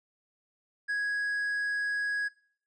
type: tone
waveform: triangle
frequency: 1661.2 Hz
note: G#6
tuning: in tune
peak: -26 dBFS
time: 0.88-2.29 s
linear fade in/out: 20 ms
effects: noise-tail reverb RT60 0.6 s tail -23 dB re dry + resampled to 22050 Hz